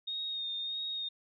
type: tone with vibrato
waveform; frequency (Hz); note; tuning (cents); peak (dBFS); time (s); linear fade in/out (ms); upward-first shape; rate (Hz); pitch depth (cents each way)
sine; 3702; A#7; -13; -34; 0.07-1.09; 10; sine; 1.6; 26
effects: none